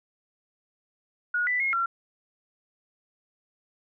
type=tone with pitch steps; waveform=sine; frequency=1449 / 1985 / 2155 / 1366 Hz; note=F#6 / B6 / C#7 / F6; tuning=-37 / +8 / -49 / -39 cents; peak=-23 dBFS; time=1.34-1.86 s; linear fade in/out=5 ms; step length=130 ms; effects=none